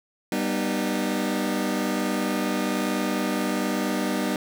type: chord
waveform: sawtooth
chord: G augmented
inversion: none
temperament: just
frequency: 196 / 245 / 306.2 Hz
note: G3 / B3 / D#4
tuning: 0 / -14 / -28 cents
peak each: -24 dBFS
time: 0.32-4.36 s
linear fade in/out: 2 ms
effects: none